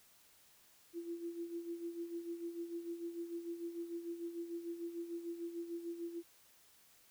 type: tone with tremolo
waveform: sine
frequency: 339.8 Hz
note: F4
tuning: 47 cents flat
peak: -38 dBFS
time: 0.93-6.23 s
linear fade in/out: 50 ms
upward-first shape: sine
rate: 6.7 Hz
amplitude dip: 65%
effects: white hiss -66 dBFS RMS until 7.1 s